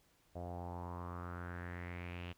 sawtooth tone with low-pass filter sweep, 87.8 Hz, F2, 10 cents sharp, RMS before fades -45 dBFS, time 0.35-2.33 s, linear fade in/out 10 ms, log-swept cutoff 650 to 2900 Hz, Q 4.8, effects pink hiss -72 dBFS RMS until 2.37 s

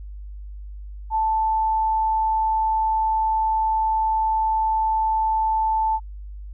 sine tone, 880 Hz, A5, in tune, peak -18 dBFS, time 1.1-6 s, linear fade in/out 50 ms, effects added 50 Hz sine -33 dBFS peak until 6.53 s

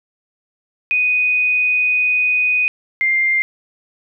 sine tone pair in turn, 2489 / 2103 Hz, D#7 / C7, 0 / +8 cents, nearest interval minor third, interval 292 cents, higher first, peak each -13 dBFS, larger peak neither, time 0.91-2.68 / 3.01-3.42 s, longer first, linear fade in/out 0 ms, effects none

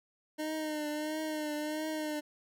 25% pulse tone with vibrato, 305.9 Hz, D#4, 29 cents flat, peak -30 dBFS, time 0.38-2.21 s, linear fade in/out 20 ms, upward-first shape triangle, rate 1.5 Hz, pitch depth 49 cents each way, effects none

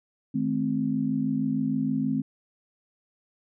sine chord, A diminished, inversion second, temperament equal with one note detuned, 155.56 / 215.3 / 261.6 Hz, Eb3 / A3 / C4, 0 / -37 / 0 cents, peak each -31 / -28 / -26 dBFS, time 0.34-2.22 s, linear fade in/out 10 ms, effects none

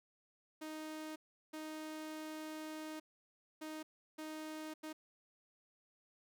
sawtooth tone bursts at uneven times, 311.1 Hz, D#4, in tune, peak -40 dBFS, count 5, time 0.61-1.16 / 1.53-3 / 3.61-3.83 / 4.18-4.74 / 4.83-4.93 s, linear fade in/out 10 ms, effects none

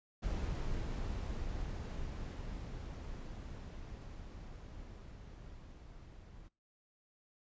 brown noise with level ramp, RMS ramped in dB -37 to -54 dBFS, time 0.22-6.49 s, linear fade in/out 20 ms, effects noise-tail reverb RT60 0.3 s tail -23 dB re dry + resampled to 16000 Hz

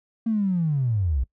triangle linear sweep, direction down, 230.1 to 57 Hz, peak -16 dBFS, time 0.26-1.24 s, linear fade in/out 10 ms, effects noise-tail reverb RT60 0.1 s tail -25 dB re dry + tanh soft clip ceiling -18 dBFS

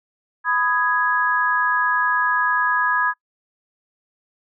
sine chord, G# minor, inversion first, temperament just, 996.7 / 1245.9 / 1661.2 Hz, B5 / D#6 / G#6, +16 / +2 / 0 cents, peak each -22 / -23 / -19 dBFS, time 0.44-3.14 s, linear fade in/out 50 ms, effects noise-tail reverb RT60 0.1 s tail -25 dB re dry

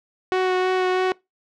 sawtooth tone with vibrato, 370 Hz, F#4, in tune, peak -14 dBFS, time 0.32-1.12 s, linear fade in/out 0 ms, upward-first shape sine, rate 3.1 Hz, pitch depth 11 cents each way, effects noise-tail reverb RT60 0.2 s tail -23 dB re dry + low-pass 3000 Hz 12 dB/octave

